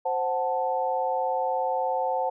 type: chord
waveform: sine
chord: F# diminished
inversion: second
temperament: equal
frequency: 523.3 / 740 / 880 Hz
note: C5 / F#5 / A5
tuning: 0 / 0 / 0 cents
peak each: -28 dBFS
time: 0.05-2.3 s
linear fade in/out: 10 ms
effects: none